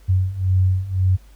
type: beating tone pair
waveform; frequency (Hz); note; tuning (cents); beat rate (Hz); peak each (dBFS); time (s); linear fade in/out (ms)
sine; 92.1 / 94; F#2 / F#2; -7 / +28; 1.9; -20 / -17; 0.08-1.17; 20
effects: added 50 Hz sine -44 dBFS peak until 1.35 s + pink hiss -56 dBFS RMS until 1.35 s